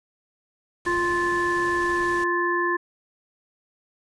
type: low-pass noise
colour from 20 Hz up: pink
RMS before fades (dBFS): -39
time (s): 0.85-2.24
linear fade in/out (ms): 2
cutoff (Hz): 10000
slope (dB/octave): 48
type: harmonic tone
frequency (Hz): 349.2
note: F4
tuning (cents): 0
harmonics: 1 / 3 / 5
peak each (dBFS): -25 / -25 / -25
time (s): 0.86-2.77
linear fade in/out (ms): 10
effects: none